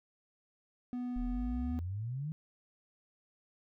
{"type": "tone", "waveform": "triangle", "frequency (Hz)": 246.9, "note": "B3", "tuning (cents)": 0, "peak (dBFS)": -33, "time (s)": [0.93, 1.79], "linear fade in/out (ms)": 0}
{"type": "exponential sweep", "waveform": "sine", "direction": "up", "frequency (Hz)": [36.69, 161.1], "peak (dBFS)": -35, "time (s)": [1.16, 2.32], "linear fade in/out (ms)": 0}
{"effects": []}